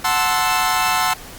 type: chord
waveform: sawtooth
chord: F# half-diminished seventh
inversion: none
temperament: equal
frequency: 740 / 880 / 1046.5 / 1318.5 Hz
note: F#5 / A5 / C6 / E6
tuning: 0 / 0 / 0 / 0 cents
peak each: -18 dBFS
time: 0.04-1.14 s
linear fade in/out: 10 ms
effects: pink hiss -37 dBFS RMS until 1.38 s + Opus 48 kbps